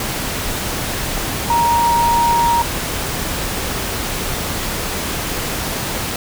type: tone in noise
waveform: sine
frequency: 939 Hz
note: A#5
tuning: 12 cents sharp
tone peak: -12 dBFS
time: 1.5-2.62 s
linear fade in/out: 2 ms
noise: pink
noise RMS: -22 dBFS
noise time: 0-6.16 s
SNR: +7 dB
effects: none